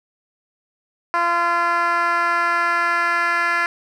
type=tone with band-pass filter sweep; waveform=10% pulse; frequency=343.5 Hz; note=F4; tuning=29 cents flat; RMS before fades=-19 dBFS; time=1.14-3.66 s; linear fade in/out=0 ms; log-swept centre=1100 to 1700 Hz; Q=1.9; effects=none